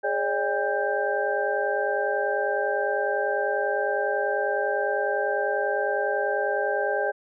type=tone cluster; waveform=sine; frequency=414.5 / 553 / 603 / 804 / 1573 Hz; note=G#4 / C#5 / D5 / G5 / G6; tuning=-3 / -4 / +46 / +44 / +6 cents; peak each=-29 dBFS; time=0.03-7.12 s; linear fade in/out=20 ms; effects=none